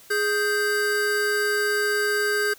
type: tone pair together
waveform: square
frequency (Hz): 415.8 / 1573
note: G#4 / G6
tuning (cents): +2 / +6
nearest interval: octave + major seventh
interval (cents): 2304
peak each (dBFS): -25 / -24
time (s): 0.1-2.54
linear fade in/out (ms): 10
effects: white hiss -50 dBFS RMS until 2.58 s